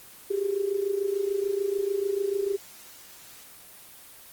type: tone with amplitude modulation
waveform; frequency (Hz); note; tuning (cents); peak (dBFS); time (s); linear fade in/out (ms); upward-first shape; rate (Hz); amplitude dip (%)
sine; 397; G4; +22; -21; 0.3-2.57; 10; sine; 26.8; 75
effects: white hiss -48 dBFS RMS until 4.32 s + Opus 24 kbps